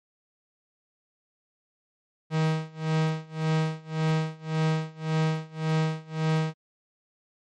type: tone with tremolo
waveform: 45% pulse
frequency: 158.1 Hz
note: D#3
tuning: 28 cents sharp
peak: -21 dBFS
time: 2.3-6.54 s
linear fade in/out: 50 ms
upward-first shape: sine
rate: 1.8 Hz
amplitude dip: 95%
effects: low-pass 5000 Hz 12 dB/octave + MP3 64 kbps